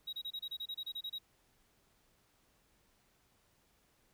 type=tone bursts; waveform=triangle; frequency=3821 Hz; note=A#7; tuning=42 cents sharp; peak=-37 dBFS; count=13; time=0.07-1.186 s; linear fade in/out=10 ms; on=60 ms; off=28 ms; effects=pink hiss -72 dBFS RMS until 4.13 s